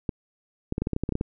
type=clicks; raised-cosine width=3 ms; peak=-13 dBFS; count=12; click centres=0.092 / 0.724 / 0.781 / 0.82 / 0.871 / 0.933 / 0.964 / 1.036 / 1.091 / 1.123 / 1.154 / 1.211 s; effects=none